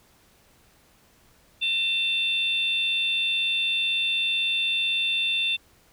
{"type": "tone pair together", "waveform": "sine", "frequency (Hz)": [2700, 3562], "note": ["E7", "A7"], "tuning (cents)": [41, 21], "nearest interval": "perfect fourth", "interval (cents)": 480, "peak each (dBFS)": -24, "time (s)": [1.61, 5.57], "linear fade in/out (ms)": 20, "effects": ["tanh soft clip ceiling -15 dBFS", "pink hiss -59 dBFS RMS until 5.92 s"]}